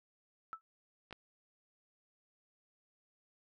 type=tone with exponential decay; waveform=sine; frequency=1315 Hz; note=E6; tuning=5 cents flat; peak=-36 dBFS; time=0.53-0.61 s; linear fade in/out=0 ms; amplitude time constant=16 ms
type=clicks; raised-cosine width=0.3 ms; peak=-36 / -29 dBFS; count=2; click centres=1.109 / 1.127 s
effects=none